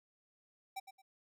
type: tone with echo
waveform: square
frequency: 774 Hz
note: G5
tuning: 22 cents flat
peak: -40 dBFS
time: 0.76-0.8 s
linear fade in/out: 10 ms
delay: 110 ms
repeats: 2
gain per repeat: -11 dB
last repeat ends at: 1.02 s
effects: none